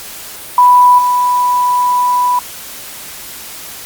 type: tone with level steps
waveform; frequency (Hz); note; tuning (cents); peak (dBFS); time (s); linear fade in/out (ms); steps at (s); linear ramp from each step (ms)
sine; 987.8; B5; 0; -3 / -9; 0.58-2.39; 2; 0.98; 10
effects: white hiss -29 dBFS RMS until 3.85 s + Opus 48 kbps